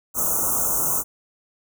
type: band-stop noise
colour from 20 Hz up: white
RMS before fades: -22 dBFS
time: 0.14-1.04 s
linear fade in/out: 50 ms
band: 1400 to 6000 Hz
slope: 96 dB/octave
effects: none